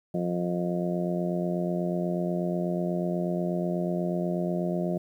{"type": "harmonic tone", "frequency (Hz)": 88.2, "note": "F2", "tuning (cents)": 18, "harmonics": [2, 3, 4, 5, 6, 7, 8], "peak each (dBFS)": [-28, -40, -32, -41, -40, -33, -41], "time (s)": [0.14, 4.98], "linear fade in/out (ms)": 5, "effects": ["10-bit"]}